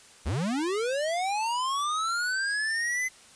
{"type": "linear sweep", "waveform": "square", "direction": "up", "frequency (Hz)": [55, 2052], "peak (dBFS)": -27, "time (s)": [0.25, 3.09], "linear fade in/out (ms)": 20, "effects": ["white hiss -53 dBFS RMS until 3.35 s", "resampled to 22050 Hz"]}